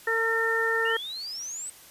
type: harmonic tone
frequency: 453.2 Hz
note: A#4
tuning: 49 cents flat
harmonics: 1 / 2 / 3 / 4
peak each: -28 / -35 / -31 / -25 dBFS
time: 0.07-0.97 s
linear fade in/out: 5 ms
type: exponential sweep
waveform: sine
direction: up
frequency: 2771 to 8240 Hz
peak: -33 dBFS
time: 0.85-1.7 s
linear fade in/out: 5 ms
effects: white hiss -50 dBFS RMS until 1.9 s + resampled to 32000 Hz